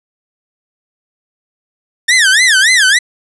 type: tone with vibrato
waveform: sawtooth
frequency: 1760 Hz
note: A6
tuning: in tune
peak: -3 dBFS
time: 2.08-2.99 s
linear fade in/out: 10 ms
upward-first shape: sine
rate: 3.5 Hz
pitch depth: 270 cents each way
effects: resampled to 24000 Hz + 7-bit